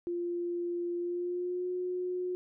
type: tone with pitch glide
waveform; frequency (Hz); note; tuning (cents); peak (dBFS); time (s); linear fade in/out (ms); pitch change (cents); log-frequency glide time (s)
sine; 347.8 to 362.2; F4 to F#4; -7 to -37; -31; 0.07-2.35; 0; +70; 0.97-1.69
effects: none